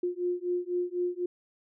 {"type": "beating tone pair", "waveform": "sine", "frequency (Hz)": [353.7, 357.7], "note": ["F4", "F4"], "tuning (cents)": [22, 41], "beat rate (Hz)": 4, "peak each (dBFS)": -31, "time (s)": [0.03, 1.26], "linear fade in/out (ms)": 5, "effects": []}